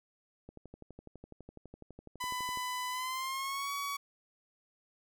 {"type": "click train", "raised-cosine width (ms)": 2, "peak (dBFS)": -35, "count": 26, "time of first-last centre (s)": [0.49, 2.573], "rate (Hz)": 12}
{"type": "tone with pitch glide", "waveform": "sawtooth", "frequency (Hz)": [1000, 1129], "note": ["B5", "C#6"], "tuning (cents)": [21, 31], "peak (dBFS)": -31, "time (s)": [2.2, 3.97], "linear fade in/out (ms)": 10, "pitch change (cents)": 210, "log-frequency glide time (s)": [2.9, 3.71]}
{"effects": []}